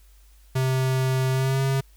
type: tone with pitch glide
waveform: square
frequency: 130.81 to 134.95 Hz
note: C3 to C#3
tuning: 0 to -46 cents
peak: -21 dBFS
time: 0.55-1.81 s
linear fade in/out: 10 ms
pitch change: +54 cents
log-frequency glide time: 1.31-1.61 s
effects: added 50 Hz sine -50 dBFS peak until 1.96 s + white hiss -61 dBFS RMS until 1.96 s